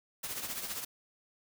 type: noise with tremolo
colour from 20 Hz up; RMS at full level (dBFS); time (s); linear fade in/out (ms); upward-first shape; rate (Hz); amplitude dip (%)
white; -36; 0.23-0.85; 10; triangle; 15; 65
effects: none